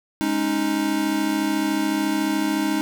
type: chord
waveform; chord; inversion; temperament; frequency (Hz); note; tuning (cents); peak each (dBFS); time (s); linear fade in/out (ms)
square; Ab suspended fourth; none; equal; 207.7 / 277.2 / 311.1; Ab3 / Db4 / Eb4; 0 / 0 / 0; -28 / -27 / -23; 0.21-2.81; 0
effects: none